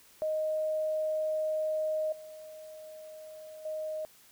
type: tone with level steps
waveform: sine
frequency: 622.3 Hz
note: D#5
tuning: in tune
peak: -28 / -44 / -33 dBFS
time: 0.22-4.05 s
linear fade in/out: 0 ms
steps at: 2.12 / 3.65 s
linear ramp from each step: 5 ms
effects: white hiss -59 dBFS RMS until 4.31 s